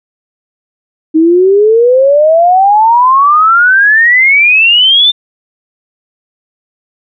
sine exponential sweep, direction up, 311.1 to 3614 Hz, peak -3 dBFS, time 1.14-5.12 s, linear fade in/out 20 ms, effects none

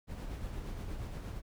brown noise with tremolo, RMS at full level -39 dBFS, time 0.07-1.42 s, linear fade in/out 50 ms, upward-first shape sine, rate 8.5 Hz, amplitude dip 35%, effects none

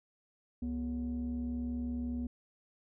sine tone pair together, 68.2 / 243 Hz, C#2 / B3, -28 / -28 cents, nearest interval octave + minor seventh, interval 2200 cents, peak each -37 / -33 dBFS, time 0.62-2.27 s, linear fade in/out 5 ms, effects tanh soft clip ceiling -30 dBFS

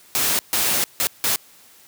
white noise bursts at uneven times, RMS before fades -20 dBFS, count 4, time 0.15-0.39 / 0.53-0.84 / 1-1.07 / 1.24-1.36 s, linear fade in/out 0 ms, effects white hiss -50 dBFS RMS until 1.87 s + high-pass 80 Hz 12 dB/octave

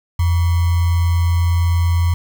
sine tone with sample-and-hold, 85.7 Hz, F2, 32 cents flat, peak -12 dBFS, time 0.19-2.14 s, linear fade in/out 5 ms, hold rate 1050 Hz, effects none

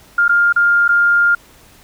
sine tone with dropouts, 1405 Hz, F6, 10 cents sharp, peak -9 dBFS, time 0.18-1.35 s, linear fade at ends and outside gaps 5 ms, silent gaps 0.281-0.292 / 0.526-0.561 / 0.88-0.889 s, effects pink hiss -46 dBFS RMS until 1.83 s

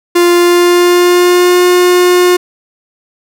45% pulse tone with pitch glide, 349.2 to 358.2 Hz, F4 to F4, 0 to +44 cents, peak -5 dBFS, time 0.15-2.37 s, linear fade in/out 10 ms, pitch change +44 cents, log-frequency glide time 0.33-1.64 s, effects none

